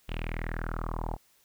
sawtooth tone with low-pass filter sweep, 40.13 Hz, E1, 46 cents flat, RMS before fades -34 dBFS, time 0.08-1.17 s, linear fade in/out 20 ms, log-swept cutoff 3000 to 810 Hz, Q 4.8, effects white hiss -65 dBFS RMS until 1.44 s

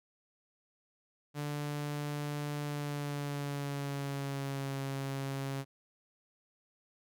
sawtooth tone with pitch glide, 146.6 to 136.78 Hz, D3 to C#3, -3 to -23 cents, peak -31 dBFS, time 1.34-5.65 s, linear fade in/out 50 ms, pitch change -120 cents, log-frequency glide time 2.62-4.78 s, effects none

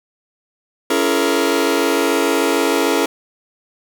sawtooth chord, A# half-diminished seventh, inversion first, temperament just, 279.7 / 335.6 / 419.5 / 466.2 Hz, C#4 / E4 / G#4 / A#4, +16 / +31 / +17 / 0 cents, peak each -16 dBFS, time 0.9-3.06 s, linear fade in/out 5 ms, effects none

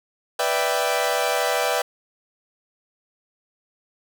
sawtooth chord, E minor seventh, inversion second, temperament equal, 493.9 / 587.3 / 659.3 / 784 Hz, B4 / D5 / E5 / G5, 0 / 0 / 0 / 0 cents, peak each -22 dBFS, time 0.39-1.82 s, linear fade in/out 5 ms, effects 7-bit

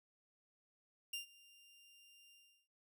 sawtooth tone with ADSR envelope, 2794 Hz, F7, in tune, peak -36 dBFS, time 1.13-2.68 s, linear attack 6 ms, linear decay 120 ms, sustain -23 dB, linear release 360 ms, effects none

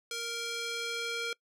square tone with band-pass filter sweep, 466.2 Hz, A#4, in tune, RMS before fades -36 dBFS, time 0.11-1.33 s, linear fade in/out 2 ms, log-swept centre 5000 to 3000 Hz, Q 0.86, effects noise-tail reverb RT60 0.1 s tail -24 dB re dry

